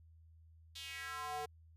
square tone with high-pass filter sweep, 149 Hz, D3, 25 cents sharp, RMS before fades -44 dBFS, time 0.75-1.46 s, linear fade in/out 10 ms, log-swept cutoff 3700 to 550 Hz, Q 3.2, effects added 81 Hz sine -59 dBFS peak until 1.76 s + resampled to 32000 Hz

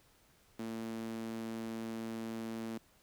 sawtooth tone with high-pass filter, 113 Hz, A2, 47 cents sharp, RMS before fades -41 dBFS, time 0.59-2.78 s, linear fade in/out 5 ms, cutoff 250 Hz, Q 3.4, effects pink hiss -67 dBFS RMS until 3.02 s

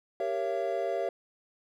triangle chord, G diminished seventh, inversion none, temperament equal with one note detuned, 392 / 466.2 / 554.4 / 676.6 Hz, G4 / Bb4 / Db5 / Fb5, 0 / 0 / 0 / +45 cents, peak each -33 / -34 / -32 / -30 dBFS, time 0.2-1.09 s, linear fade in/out 2 ms, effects none

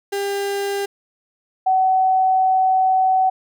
35% pulse / sine tone pair in turn, 399.6 / 754.3 Hz, G4 / F#5, +33 / +33 cents, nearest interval major seventh, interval 1100 cents, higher second, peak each -19 / -13 dBFS, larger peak second, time 0.12-0.86 / 1.66-3.3 s, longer second, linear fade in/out 10 ms, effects none

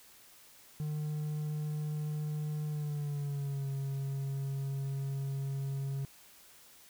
triangle tone with pitch glide, 151.2 to 137.06 Hz, D#3 to C#3, -49 to -19 cents, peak -31 dBFS, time 0.8-6.05 s, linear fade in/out 0 ms, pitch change -170 cents, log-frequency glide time 2.68-3.68 s, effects white hiss -58 dBFS RMS until 6.89 s

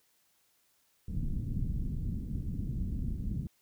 pink low-pass noise, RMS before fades -34 dBFS, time 1.08-3.47 s, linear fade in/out 2 ms, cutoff 220 Hz, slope 24 dB/octave, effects white hiss -71 dBFS RMS until 3.61 s

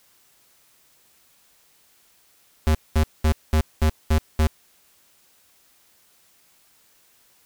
square tone bursts, 77.78 Hz, D#2, in tune, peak -16 dBFS, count 7, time 2.67-4.469 s, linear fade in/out 0 ms, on 77 ms, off 210 ms, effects white hiss -59 dBFS RMS until 7.45 s

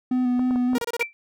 triangle tone with vibrato, 250 Hz, B3, 21 cents sharp, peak -17 dBFS, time 0.11-0.78 s, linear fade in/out 5 ms, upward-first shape square, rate 3.5 Hz, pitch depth 18 cents each way
clicks, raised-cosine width 1 ms, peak -21 dBFS, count 5, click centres 0.394 / 0.509 / 0.559 / 0.733 / 0.815 s
sawtooth tone bursts, 472.3 Hz, A#4, 23 cents sharp, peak -21 dBFS, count 5, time 0.75-1.028 s, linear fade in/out 2 ms, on 34 ms, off 27 ms
sine tone with exponential decay, 2339 Hz, D7, 8 cents flat, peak -17 dBFS, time 1.01-1.13 s, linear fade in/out 0 ms, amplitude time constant 26 ms
effects none

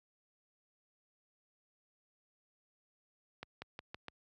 accelerating click train, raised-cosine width 0.3 ms, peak -27 dBFS, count 5, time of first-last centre 3.43-4.083 s, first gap 190 ms, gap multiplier 0.9, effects high-pass 60 Hz 12 dB/octave

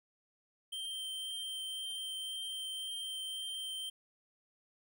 square tone with vibrato, 3136 Hz, G7, in tune, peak -39 dBFS, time 0.72-3.9 s, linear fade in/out 10 ms, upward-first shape triangle, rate 1.9 Hz, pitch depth 10 cents each way, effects none

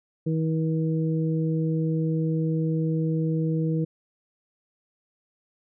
harmonic tone, 160 Hz, D#3, 49 cents sharp, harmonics 1 / 2 / 3, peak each -23 / -29 / -32 dBFS, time 0.26-3.85 s, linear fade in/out 10 ms, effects none

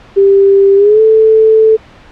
sine tone with pitch glide, 394 to 439.7 Hz, G4 to A4, +9 to -1 cents, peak -3 dBFS, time 0.16-1.77 s, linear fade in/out 20 ms, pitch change +190 cents, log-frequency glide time 0.76-1.01 s, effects pink hiss -38 dBFS RMS until 2.11 s + low-pass 3000 Hz 12 dB/octave

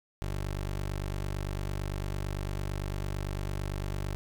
20% pulse tone, 48.9 Hz, G1, 4 cents flat, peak -27 dBFS, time 0.22-4.15 s, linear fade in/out 0 ms, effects none

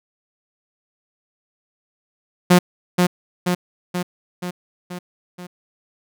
sawtooth tone with echo, 178.7 Hz, F3, 40 cents sharp, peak -5 dBFS, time 2.5-2.59 s, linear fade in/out 10 ms, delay 480 ms, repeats 6, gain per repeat -4 dB, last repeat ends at 5.47 s, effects none

